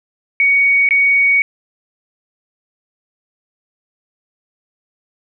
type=tone with dropouts; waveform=sine; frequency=2239 Hz; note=C#7; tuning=17 cents sharp; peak=-9 dBFS; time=0.4-1.42 s; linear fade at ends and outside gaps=1 ms; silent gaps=0.889-0.908 s; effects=none